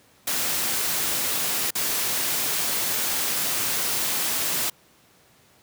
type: noise with dropouts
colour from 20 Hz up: white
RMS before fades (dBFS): -25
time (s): 0.27-4.7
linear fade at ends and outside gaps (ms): 5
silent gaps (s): 1.707-1.752
effects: pink hiss -57 dBFS RMS until 5.62 s + high-pass 100 Hz 12 dB/octave